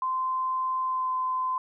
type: tone with pitch glide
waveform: sine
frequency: 1036 to 1027.7 Hz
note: C6 to C6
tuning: -17 to -31 cents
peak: -25 dBFS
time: 0.02-1.58 s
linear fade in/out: 2 ms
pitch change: -14 cents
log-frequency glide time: 0.84-1.12 s
effects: none